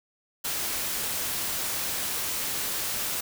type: noise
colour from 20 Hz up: white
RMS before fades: -30 dBFS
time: 0.44-3.21 s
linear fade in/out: 10 ms
effects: none